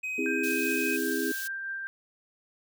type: tone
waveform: triangle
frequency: 2520 Hz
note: D#7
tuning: 21 cents sharp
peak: -29 dBFS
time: 0.03-0.97 s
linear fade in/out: 10 ms
type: chord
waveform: sine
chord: C augmented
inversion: none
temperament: just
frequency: 261.6 / 327 / 408.8 Hz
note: C4 / E4 / G#4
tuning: 0 / -14 / -27 cents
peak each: -32 / -32 / -32 dBFS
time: 0.18-1.32 s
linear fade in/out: 5 ms
type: tone with tremolo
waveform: sine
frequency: 1580 Hz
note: G6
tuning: 13 cents sharp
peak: -31 dBFS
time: 0.26-1.87 s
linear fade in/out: 0 ms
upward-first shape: triangle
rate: 5 Hz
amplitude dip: 30%
type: high-pass noise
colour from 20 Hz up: white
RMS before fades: -38 dBFS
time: 0.43-1.48 s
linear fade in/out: 10 ms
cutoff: 2900 Hz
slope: 24 dB/octave
effects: none